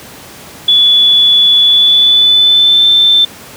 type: tone with pitch glide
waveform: sine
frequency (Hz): 3433 to 3548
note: A7 to A7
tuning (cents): -43 to +14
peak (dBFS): -4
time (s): 0.68-3.25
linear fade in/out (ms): 5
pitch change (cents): +57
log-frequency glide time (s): 1.63-2.88
effects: pink hiss -32 dBFS RMS until 3.56 s + high-pass 100 Hz 12 dB/octave